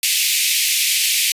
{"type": "high-pass noise", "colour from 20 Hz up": "pink", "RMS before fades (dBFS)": -17, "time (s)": [0.03, 1.32], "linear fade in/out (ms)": 2, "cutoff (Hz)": 2200, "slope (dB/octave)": 48, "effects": ["resampled to 32000 Hz"]}